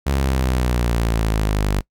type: exponential sweep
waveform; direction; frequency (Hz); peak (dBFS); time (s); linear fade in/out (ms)
sawtooth; down; 69.5 to 49; -13; 0.06-1.81; 10
effects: noise-tail reverb RT60 0.1 s tail -22 dB re dry